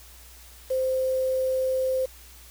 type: tone with quantisation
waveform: sine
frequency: 520 Hz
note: C5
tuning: 11 cents flat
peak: -22 dBFS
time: 0.7-2.06 s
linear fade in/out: 10 ms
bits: 7
effects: added 60 Hz sine -49 dBFS peak until 2.5 s + white hiss -50 dBFS RMS until 2.5 s